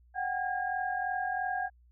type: tone cluster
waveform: sine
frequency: 736 / 779 / 1627 Hz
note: F#5 / G5 / G#6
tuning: -9 / -11 / -36 cents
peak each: -33 / -35 / -35 dBFS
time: 0.14-1.7 s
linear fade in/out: 50 ms
effects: added 60 Hz sine -58 dBFS peak until 1.91 s